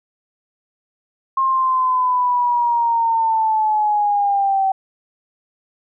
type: linear sweep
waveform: sine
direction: down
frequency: 1069 to 766 Hz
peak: -14 dBFS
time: 1.37-4.72 s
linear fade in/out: 5 ms
effects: none